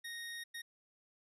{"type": "tone bursts at uneven times", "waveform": "25% pulse", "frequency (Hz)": 1864.7, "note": "A#6", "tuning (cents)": 0, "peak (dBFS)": -39, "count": 2, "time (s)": [[0.04, 0.44], [0.54, 0.62]], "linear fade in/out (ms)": 10, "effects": ["resampled to 32000 Hz"]}